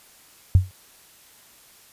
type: tone with exponential decay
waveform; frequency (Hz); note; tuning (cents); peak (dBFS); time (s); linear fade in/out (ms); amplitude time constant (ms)
sine; 92.5; F#2; 0; -7; 0.55-0.71; 0; 34
effects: white hiss -52 dBFS RMS until 1.92 s + resampled to 32000 Hz